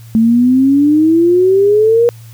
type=exponential sweep; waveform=sine; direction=up; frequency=219.9 to 480.5 Hz; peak=-6 dBFS; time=0.15-2.09 s; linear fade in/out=0 ms; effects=added 114 Hz sine -32 dBFS peak until 2.33 s + white hiss -45 dBFS RMS until 2.33 s